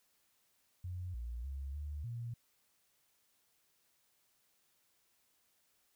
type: tone with pitch steps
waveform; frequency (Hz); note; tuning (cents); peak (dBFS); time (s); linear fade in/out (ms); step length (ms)
sine; 89.9 / 58.9 / 68.3 / 73.6 / 118; F#2 / A#1 / C#2 / D2 / A#2; -49 / +19 / -25 / +4 / +22; -39; 0.84-2.34; 5; 300
effects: white hiss -75 dBFS RMS until 5.95 s